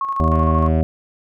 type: tone with tremolo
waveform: sine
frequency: 1093 Hz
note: C#6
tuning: 25 cents flat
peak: -18 dBFS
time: 0.01-0.68 s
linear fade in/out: 2 ms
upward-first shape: square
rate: 13 Hz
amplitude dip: 45%
type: harmonic tone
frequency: 79.7 Hz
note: D#2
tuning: 42 cents sharp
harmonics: 1 / 2 / 3 / 4 / 5 / 7 / 8 / 9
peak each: -16 / -21 / -22 / -28 / -28 / -25 / -31 / -31 dBFS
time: 0.2-0.83 s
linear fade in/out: 0 ms
type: click train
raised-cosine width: 0.5 ms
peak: -24 dBFS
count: 64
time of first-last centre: 0.32-0.808 s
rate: 129 Hz
effects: none